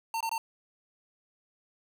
square tone bursts, 906 Hz, A#5, 50 cents flat, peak -30 dBFS, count 3, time 0.14-0.38 s, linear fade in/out 2 ms, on 66 ms, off 21 ms, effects none

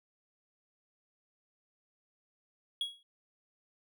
triangle tone with exponential decay, 3322 Hz, G#7, in tune, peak -27 dBFS, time 2.81-3.03 s, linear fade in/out 2 ms, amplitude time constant 46 ms, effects none

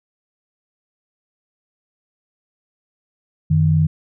sine tone pair together, 92.5 / 155.57 Hz, F#2 / D#3, 0 / 0 cents, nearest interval major sixth, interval 900 cents, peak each -18 / -13 dBFS, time 3.5-3.87 s, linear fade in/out 10 ms, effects none

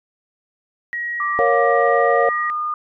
sine tone, 1900 Hz, A#6, 33 cents sharp, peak -22 dBFS, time 0.93-2.5 s, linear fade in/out 0 ms
sine tone with pitch glide, 1174.7 to 1218.2 Hz, D6 to D#6, 0 to -37 cents, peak -20 dBFS, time 1.2-2.74 s, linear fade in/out 2 ms, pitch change +63 cents, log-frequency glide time 1.47-2.52 s
sine chord, Bb minor, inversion none, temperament equal with one note detuned, 466.2 / 554.4 / 708.2 Hz, Bb4 / Db5 / F5, 0 / 0 / +24 cents, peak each -18 dBFS, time 1.39-2.29 s, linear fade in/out 0 ms
effects tanh soft clip ceiling -1 dBFS

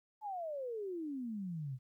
sine exponential sweep, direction down, 879 to 122.9 Hz, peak -38 dBFS, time 0.21-1.79 s, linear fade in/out 50 ms, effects 13-bit

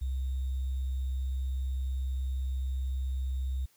sine tone with sample-and-hold, 65.4 Hz, C2, in tune, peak -29 dBFS, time 0.01-3.66 s, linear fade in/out 10 ms, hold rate 3675 Hz, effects white hiss -66 dBFS RMS until 3.76 s

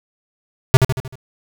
square tone with echo, 130.5 Hz, C3, 4 cents flat, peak -4 dBFS, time 0.74-0.77 s, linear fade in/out 0 ms, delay 77 ms, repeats 5, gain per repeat -6 dB, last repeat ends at 1.155 s, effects none

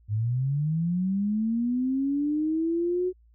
sine linear sweep, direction up, 101.2 to 370 Hz, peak -23 dBFS, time 0.08-3.13 s, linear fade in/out 50 ms, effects added 57 Hz sine -55 dBFS peak until 3.34 s

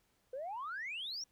sine exponential sweep, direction up, 494.5 to 5790 Hz, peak -38 dBFS, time 0.33-1.24 s, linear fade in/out 5 ms, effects tanh soft clip ceiling -35 dBFS + pink hiss -75 dBFS RMS until 1.31 s

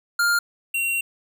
square tone pair in turn, 1404 / 2745 Hz, F6 / F7, +9 / -31 cents, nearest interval octave, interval 1160 cents, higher second, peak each -18 / -22 dBFS, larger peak first, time 0.19-0.39 / 0.74-1.01 s, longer second, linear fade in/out 5 ms, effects none

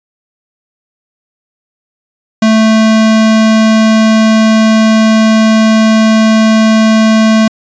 square tone, 220 Hz, A3, in tune, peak -5 dBFS, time 2.42-7.48 s, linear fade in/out 5 ms, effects resampled to 16000 Hz

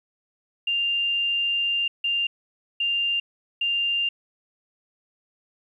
sine tone bursts at uneven times, 2794 Hz, F7, in tune, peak -21 dBFS, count 4, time 0.67-1.88 / 2.04-2.27 / 2.8-3.2 / 3.61-4.09 s, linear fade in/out 5 ms, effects 10-bit

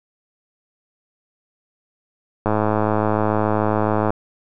click train, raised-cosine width 1 ms, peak -5 dBFS, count 177, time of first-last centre 2.46-4.105 s, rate 107 Hz, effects none

